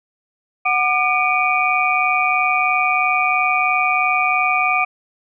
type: tone cluster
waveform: sine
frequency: 739 / 1200 / 2308 / 2451 Hz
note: F#5 / D6 / D7 / D#7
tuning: -2 / +37 / -31 / -27 cents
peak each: -20 dBFS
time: 0.65-4.85 s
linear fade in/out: 10 ms
effects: none